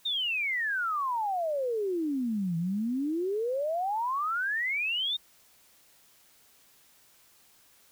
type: exponential two-way sweep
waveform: sine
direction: down then up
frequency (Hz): 3729 to 162.6 to 3729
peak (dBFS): -27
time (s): 0.05-5.17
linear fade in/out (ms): 10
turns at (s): 2.57
effects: white hiss -61 dBFS RMS until 7.91 s